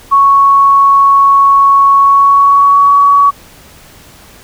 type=tone with pitch glide; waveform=sine; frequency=1108.7 to 1129.4 Hz; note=C#6 to C#6; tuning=0 to +32 cents; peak=-3 dBFS; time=0.11-3.31 s; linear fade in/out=20 ms; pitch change=+32 cents; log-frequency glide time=1.97-2.99 s; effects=pink hiss -38 dBFS RMS until 4.43 s